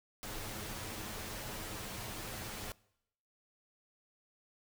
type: noise with comb filter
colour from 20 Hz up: pink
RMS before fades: -43 dBFS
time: 0.23-2.72 s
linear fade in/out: 0 ms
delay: 9.4 ms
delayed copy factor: +0.55
effects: noise-tail reverb RT60 0.8 s tail -23 dB re dry